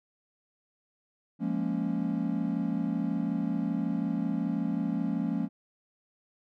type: chord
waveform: triangle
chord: Bb minor seventh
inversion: second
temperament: equal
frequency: 174.61 / 207.7 / 233.1 / 277.2 Hz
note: F3 / Ab3 / Bb3 / Db4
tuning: 0 / 0 / 0 / 0 cents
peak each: -31 dBFS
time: 1.39-5.49 s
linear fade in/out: 50 ms
effects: none